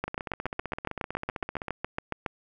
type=two click trains; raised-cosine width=0.5 ms; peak=-18 / -14 dBFS; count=26 / 17; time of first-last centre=0.08-1.683 / 0.04-2.262 s; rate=15.6 / 7.2 Hz; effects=none

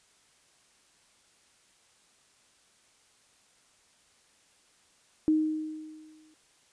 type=tone with exponential decay; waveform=sine; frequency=311.1 Hz; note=D#4; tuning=in tune; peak=-19 dBFS; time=5.28-6.34 s; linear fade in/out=0 ms; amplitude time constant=230 ms; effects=white hiss -64 dBFS RMS until 6.72 s + resampled to 22050 Hz

